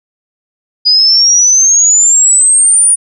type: exponential sweep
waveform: sine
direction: up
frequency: 4907 to 9640 Hz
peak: -4 dBFS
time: 0.85-2.96 s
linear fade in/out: 20 ms
effects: none